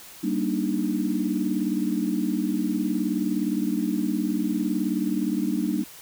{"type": "chord", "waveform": "sine", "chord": "Eb major seventh", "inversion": "first", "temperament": "just", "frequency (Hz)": [194.45, 233.3, 291.7, 311.1], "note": ["G3", "Bb3", "D4", "Eb4"], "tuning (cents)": [-14, 2, -12, 0], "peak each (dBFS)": -28, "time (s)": [0.23, 5.84], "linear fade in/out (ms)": 10, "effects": ["white hiss -45 dBFS RMS until 6.01 s"]}